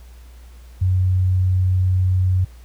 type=tone; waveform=sine; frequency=92.5 Hz; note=F#2; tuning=in tune; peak=-14 dBFS; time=0.81-2.45 s; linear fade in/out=10 ms; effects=added 60 Hz sine -39 dBFS peak until 2.64 s + pink hiss -53 dBFS RMS until 2.64 s